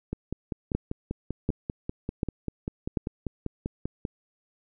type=two click trains; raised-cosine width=3 ms; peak=-17 / -12 dBFS; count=21 / 4; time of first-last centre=0.13-4.052 / 0.75-2.972 s; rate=5.1 / 1.35 Hz; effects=none